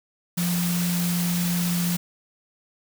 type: tone in noise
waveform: sine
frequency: 174.61 Hz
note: F3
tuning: in tune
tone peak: -22 dBFS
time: 0.37-1.97 s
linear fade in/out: 10 ms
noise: white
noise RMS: -30 dBFS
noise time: 0.37-1.97 s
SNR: +5 dB
effects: none